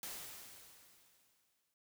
white noise with exponential decay, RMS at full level -44 dBFS, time 0.03-1.74 s, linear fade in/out 1 ms, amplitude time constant 370 ms, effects none

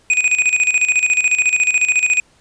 square tone with tremolo, 2489 Hz, D#7, in tune, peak -11 dBFS, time 0.1-2.2 s, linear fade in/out 2 ms, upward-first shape square, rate 14 Hz, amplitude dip 70%, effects pink hiss -54 dBFS RMS until 2.4 s + resampled to 22050 Hz

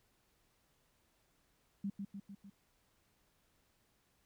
sine tone with echo, 198.9 Hz, G3, 25 cents sharp, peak -35 dBFS, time 1.84-1.9 s, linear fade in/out 5 ms, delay 150 ms, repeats 4, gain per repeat -4 dB, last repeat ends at 2.5 s, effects pink hiss -75 dBFS RMS until 4.25 s

